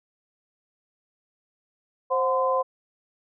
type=tone cluster; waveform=sine; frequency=526 / 731 / 1027 Hz; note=C5 / F#5 / C6; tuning=+9 / -21 / -33 cents; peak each=-23 / -30 / -24 dBFS; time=2.1-2.63 s; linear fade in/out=20 ms; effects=none